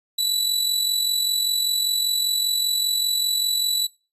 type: tone with amplitude modulation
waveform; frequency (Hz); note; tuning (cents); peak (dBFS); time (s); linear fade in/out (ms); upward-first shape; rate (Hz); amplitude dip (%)
sawtooth; 3951; B7; 0; -14; 0.18-3.87; 10; sine; 45.1; 50
effects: noise-tail reverb RT60 0.3 s tail -21 dB re dry + resampled to 32000 Hz